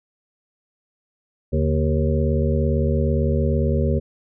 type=harmonic tone with a mistuned harmonic; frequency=77.7 Hz; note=D#2; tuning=2 cents flat; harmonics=1 / 2 / 3 / 5 / 6 / 7; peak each=-20 / -23 / -25 / -27 / -28 / -28 dBFS; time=1.52-4 s; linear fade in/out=20 ms; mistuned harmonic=2; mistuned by=-100 cents; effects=none